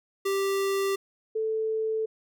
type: tone pair in turn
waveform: square / sine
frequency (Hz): 392 / 440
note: G4 / A4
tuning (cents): 0 / 0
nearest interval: major second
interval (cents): 200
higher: second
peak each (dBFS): -25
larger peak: neither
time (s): 0.25-0.96 / 1.35-2.06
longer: neither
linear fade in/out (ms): 10
effects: none